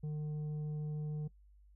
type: tone with tanh clipping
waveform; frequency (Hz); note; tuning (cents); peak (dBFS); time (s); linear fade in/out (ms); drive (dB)
triangle; 151.1; D3; +50; -37; 0.03-1.28; 10; 10
effects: noise-tail reverb RT60 0.1 s tail -20 dB re dry + added 50 Hz sine -59 dBFS peak until 1.75 s